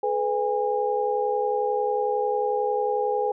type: tone cluster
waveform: sine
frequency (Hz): 428.2 / 499.3 / 816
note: A4 / B4 / G#5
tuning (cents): -47 / +19 / -31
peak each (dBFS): -26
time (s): 0.03-3.32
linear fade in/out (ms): 5
effects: none